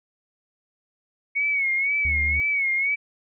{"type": "tone with vibrato", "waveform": "sine", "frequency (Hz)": 2214, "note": "C#7", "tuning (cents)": -3, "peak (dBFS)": -20, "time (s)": [1.35, 2.96], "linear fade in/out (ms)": 20, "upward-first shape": "sine", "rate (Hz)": 2, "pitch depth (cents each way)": 76}
{"type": "tone", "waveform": "triangle", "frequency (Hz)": 73.42, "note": "D2", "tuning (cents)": 0, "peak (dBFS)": -24, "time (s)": [2.05, 2.4], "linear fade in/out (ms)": 0}
{"effects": []}